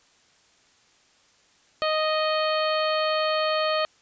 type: harmonic tone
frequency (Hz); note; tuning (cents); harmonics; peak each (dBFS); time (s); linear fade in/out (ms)
622.3; D#5; 0; 1 / 2 / 3 / 4 / 5 / 6 / 7; -24 / -27 / -34 / -34 / -33 / -41 / -33; 1.82-3.85; 0
effects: white hiss -60 dBFS RMS until 4.01 s + resampled to 16000 Hz